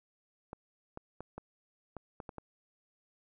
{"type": "clicks", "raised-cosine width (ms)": 1, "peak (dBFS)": -28, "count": 8, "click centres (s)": [0.531, 0.974, 1.206, 1.38, 1.967, 2.202, 2.292, 2.383], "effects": []}